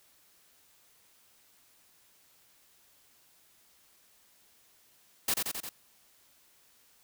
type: noise with echo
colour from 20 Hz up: white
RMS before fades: -28 dBFS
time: 5.28-5.34 s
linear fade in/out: 5 ms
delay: 88 ms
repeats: 4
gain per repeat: -3 dB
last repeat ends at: 5.692 s
effects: white hiss -64 dBFS RMS until 7.03 s